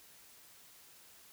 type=silence; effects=white hiss -59 dBFS RMS until 1.32 s